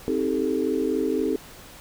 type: chord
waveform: sine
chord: A half-diminished seventh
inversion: first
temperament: just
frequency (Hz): 264 / 316.8 / 396 / 440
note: C4 / Eb4 / G4 / A4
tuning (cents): +16 / +31 / +18 / 0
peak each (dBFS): -27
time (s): 0.08-1.36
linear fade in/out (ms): 0
effects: pink hiss -45 dBFS RMS until 1.8 s